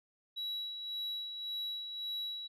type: tone with tremolo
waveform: sine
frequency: 3900 Hz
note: B7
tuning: 23 cents flat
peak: -33 dBFS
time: 0.36-2.48 s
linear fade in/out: 20 ms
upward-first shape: sine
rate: 1.8 Hz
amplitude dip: 55%
effects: tanh soft clip ceiling -34 dBFS